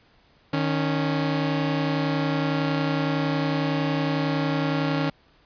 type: tone pair together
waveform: sawtooth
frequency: 154.05 / 277.2 Hz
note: D#3 / C#4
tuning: -17 / 0 cents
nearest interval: minor seventh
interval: 1017 cents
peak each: -21 dBFS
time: 0.53-5.1 s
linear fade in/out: 5 ms
effects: pink hiss -59 dBFS RMS until 5.45 s + resampled to 11025 Hz